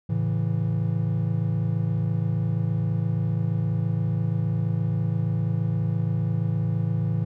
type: chord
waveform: triangle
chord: A major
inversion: none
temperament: equal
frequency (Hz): 110 / 138.59 / 164.81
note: A2 / C#3 / E3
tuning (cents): 0 / 0 / 0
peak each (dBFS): -23 / -27 / -24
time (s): 0.09-7.25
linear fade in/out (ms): 10
effects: none